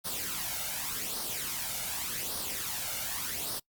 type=noise with flanger; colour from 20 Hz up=white; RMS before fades=-35 dBFS; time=0.04-3.6 s; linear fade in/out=20 ms; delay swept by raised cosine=0.2 to 1.4 ms; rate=0.86 Hz; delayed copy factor=+0.6; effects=noise-tail reverb RT60 0.1 s tail -24 dB re dry + Opus 48 kbps